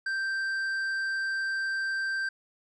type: tone with tanh clipping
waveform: sine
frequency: 1568 Hz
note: G6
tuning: in tune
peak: -29 dBFS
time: 0.06-2.29 s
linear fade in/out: 5 ms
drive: 7 dB
effects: none